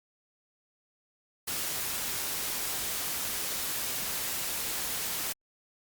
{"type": "noise", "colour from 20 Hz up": "white", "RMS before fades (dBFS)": -33, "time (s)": [1.47, 5.33], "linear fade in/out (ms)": 10, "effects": ["Opus 48 kbps"]}